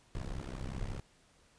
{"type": "noise with amplitude modulation", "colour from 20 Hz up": "brown", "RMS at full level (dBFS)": -35, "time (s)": [0.15, 1], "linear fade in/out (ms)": 0, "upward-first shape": "sine", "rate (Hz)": 65.4, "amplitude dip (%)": 95, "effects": ["pink hiss -66 dBFS RMS until 1.58 s", "resampled to 22050 Hz"]}